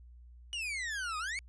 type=exponential two-way sweep; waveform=40% pulse; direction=down then up; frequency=2961 to 1215 to 2289 Hz; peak=-34 dBFS; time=0.53-1.39 s; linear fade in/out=0 ms; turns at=1.18 s; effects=added 60 Hz sine -51 dBFS peak until 1.48 s + resampled to 22050 Hz